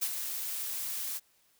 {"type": "noise with ADSR envelope", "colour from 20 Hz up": "blue", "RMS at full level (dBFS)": -29, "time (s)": [0.01, 1.2], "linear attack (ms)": 19, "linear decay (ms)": 56, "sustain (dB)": -7, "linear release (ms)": 34, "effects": ["white hiss -68 dBFS RMS until 1.59 s"]}